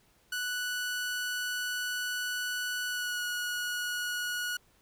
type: tone with pitch glide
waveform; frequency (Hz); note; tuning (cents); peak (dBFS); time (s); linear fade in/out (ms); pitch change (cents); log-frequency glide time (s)
sawtooth; 1480 to 1457.1; F#6 to F#6; 0 to -27; -28; 0.32-4.57; 5; -27; 2.87-3.24
effects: pink hiss -66 dBFS RMS until 4.81 s